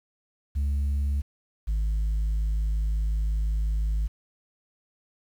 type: tone pair in turn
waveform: sine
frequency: 70.5 / 52.82 Hz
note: C#2 / G#1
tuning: +30 / +30 cents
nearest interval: perfect fourth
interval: 500 cents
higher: first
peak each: -20 dBFS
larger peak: neither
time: 0.55-1.22 / 1.67-4.08 s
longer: second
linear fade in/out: 20 ms
effects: tanh soft clip ceiling -22 dBFS + 9-bit